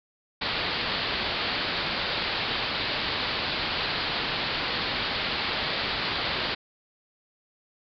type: low-pass noise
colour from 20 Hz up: white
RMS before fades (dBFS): -29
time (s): 0.41-6.55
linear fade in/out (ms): 10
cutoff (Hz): 4700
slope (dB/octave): 96
effects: none